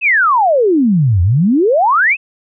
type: exponential two-way sweep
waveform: sine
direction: down then up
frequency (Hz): 2697 to 83.4 to 2697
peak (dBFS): -8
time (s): 0.01-2.17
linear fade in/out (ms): 50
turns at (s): 1.22
effects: none